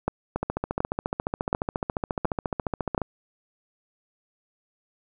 two click trains, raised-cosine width 1 ms, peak -12 / -9 dBFS, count 39 / 5, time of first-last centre 0.36-3.017 / 0.08-2.979 s, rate 14.3 / 1.38 Hz, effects none

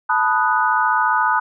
sine chord, B dominant seventh, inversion third, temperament equal with one note detuned, 873.4 / 987.8 / 1244.5 / 1480 Hz, A5 / B5 / D#6 / F#6, -13 / 0 / 0 / 0 cents, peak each -20 dBFS, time 0.09-1.4 s, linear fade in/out 10 ms, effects none

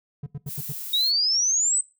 triangle tone bursts, 143.2 Hz, D3, 43 cents flat, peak -27 dBFS, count 5, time 0.23-0.724 s, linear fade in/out 5 ms, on 34 ms, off 81 ms
violet noise, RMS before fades -34 dBFS, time 0.46-1.12 s, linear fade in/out 50 ms
sine exponential sweep, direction up, 3735 to 8250 Hz, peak -19 dBFS, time 0.93-1.81 s, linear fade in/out 5 ms
effects noise-tail reverb RT60 0.3 s tail -20 dB re dry

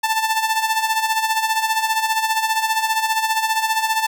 sawtooth tone with tremolo, 884 Hz, A5, 8 cents sharp, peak -11 dBFS, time 0.03-4.07 s, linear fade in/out 10 ms, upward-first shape sine, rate 15 Hz, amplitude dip 65%, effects none

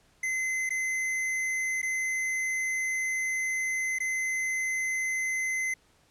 square tone with dropouts, 2053 Hz, C7, 33 cents flat, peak -28 dBFS, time 0.23-5.74 s, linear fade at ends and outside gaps 5 ms, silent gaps 0.693-0.704 / 1.818-1.828 / 3.987-4.002 s, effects pink hiss -64 dBFS RMS until 6.1 s + low-pass 10000 Hz 12 dB/octave

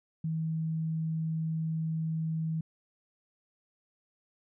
sine tone, 160.4 Hz, E3, 47 cents flat, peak -29 dBFS, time 0.24-2.61 s, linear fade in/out 5 ms, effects none

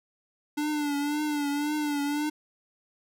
square tone with vibrato, 293.7 Hz, D4, in tune, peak -27 dBFS, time 0.57-2.3 s, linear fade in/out 10 ms, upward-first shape triangle, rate 1.9 Hz, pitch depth 61 cents each way, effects none

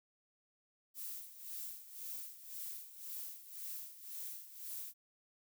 violet noise with tremolo, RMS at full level -44 dBFS, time 0.94-4.94 s, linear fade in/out 50 ms, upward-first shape sine, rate 1.9 Hz, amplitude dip 75%, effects none

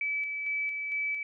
sine tone with tremolo, 2300 Hz, D7, 37 cents flat, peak -28 dBFS, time 0.01-1.23 s, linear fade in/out 2 ms, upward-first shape square, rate 2.2 Hz, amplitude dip 35%, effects none

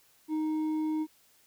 sine tone with hard clipping, 311.1 Hz, D#4, in tune, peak -29 dBFS, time 0.28-1.07 s, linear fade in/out 50 ms, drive 4 dB, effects white hiss -64 dBFS RMS until 1.46 s

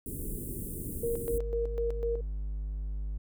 pink band-stop noise, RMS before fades -37 dBFS, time 0.06-1.38 s, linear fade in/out 0 ms, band 440 to 8700 Hz, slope 48 dB/octave
sine tone with tremolo, 467.1 Hz, A#4, 3 cents sharp, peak -28 dBFS, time 1.03-2.21 s, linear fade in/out 5 ms, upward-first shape square, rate 4 Hz, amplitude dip 65%
triangle tone, 50.9 Hz, G#1, 34 cents flat, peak -30 dBFS, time 1.33-3.18 s, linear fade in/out 10 ms
effects none

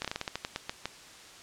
slowing click train, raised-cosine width 0.2 ms, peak -15 dBFS, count 12, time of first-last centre 0.02-0.856 s, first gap 26 ms, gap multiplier 1.2, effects white hiss -50 dBFS RMS until 1.42 s + low-pass 7000 Hz 12 dB/octave

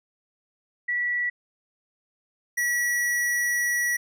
sine / square tone pair in turn, 1947 / 1933.6 Hz, B6 / B6, -25 / -37 cents, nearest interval unison, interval 12 cents, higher first, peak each -23 dBFS, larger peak neither, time 0.88-1.3 / 2.57-3.97 s, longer second, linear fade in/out 10 ms, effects none

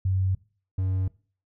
sine / triangle tone pair in turn, 94.5 / 94.1 Hz, F#2 / F#2, +37 / +30 cents, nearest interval unison, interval 7 cents, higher first, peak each -21 / -21 dBFS, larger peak neither, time 0.05-0.35 / 0.78-1.08 s, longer neither, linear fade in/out 5 ms, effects noise-tail reverb RT60 0.4 s tail -21 dB re dry

